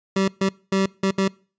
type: tone bursts at uneven times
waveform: 25% pulse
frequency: 193.2 Hz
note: G3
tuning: 25 cents flat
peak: -14 dBFS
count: 5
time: 0.16-0.28 / 0.41-0.49 / 0.72-0.86 / 1.03-1.11 / 1.18-1.28 s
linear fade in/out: 5 ms
effects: noise-tail reverb RT60 0.4 s tail -24 dB re dry + resampled to 16000 Hz